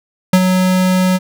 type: tone with ADSR envelope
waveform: square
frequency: 184.8 Hz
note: F#3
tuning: 2 cents flat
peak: -5 dBFS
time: 0.33-1.19 s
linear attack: 5 ms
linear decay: 57 ms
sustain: -6 dB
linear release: 34 ms
effects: none